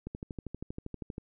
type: click train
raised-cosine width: 3 ms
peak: -25 dBFS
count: 15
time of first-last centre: 0.07-1.181 s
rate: 12.6 Hz
effects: none